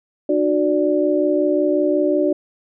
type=tone cluster; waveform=sine; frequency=300.9 / 366.4 / 585 Hz; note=D4 / F#4 / D5; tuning=+42 / -17 / -7 cents; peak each=-19 dBFS; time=0.29-2.33 s; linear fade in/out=5 ms; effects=none